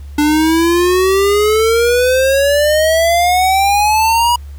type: exponential sweep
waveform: square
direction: up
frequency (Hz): 293.7 to 971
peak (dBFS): -10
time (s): 0.18-4.36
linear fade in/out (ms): 5
effects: added 71 Hz sine -27 dBFS peak until 4.58 s + pink hiss -49 dBFS RMS until 4.58 s